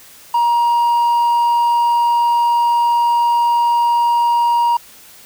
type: tone with hard clipping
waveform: triangle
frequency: 946 Hz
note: A#5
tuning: 25 cents sharp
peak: -12 dBFS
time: 0.34-4.77 s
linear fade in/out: 5 ms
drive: 5 dB
effects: white hiss -42 dBFS RMS until 5.25 s